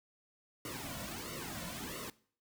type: noise with flanger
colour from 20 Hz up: pink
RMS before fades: -43 dBFS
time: 0.65-2.1 s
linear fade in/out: 2 ms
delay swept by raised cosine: 1.2 to 2.5 ms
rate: 1.5 Hz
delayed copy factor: -0.95
effects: noise-tail reverb RT60 0.5 s tail -20 dB re dry